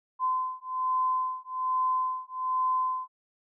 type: beating tone pair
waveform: sine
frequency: 1026 / 1027.2 Hz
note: C6 / C6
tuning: -34 / -32 cents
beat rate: 1.2 Hz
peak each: -29 dBFS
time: 0.19-3.08 s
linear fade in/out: 50 ms
effects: none